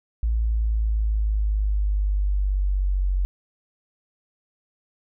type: exponential sweep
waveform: sine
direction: down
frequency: 56.3 to 46.25 Hz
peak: -19 dBFS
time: 0.23-3.25 s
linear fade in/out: 0 ms
effects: none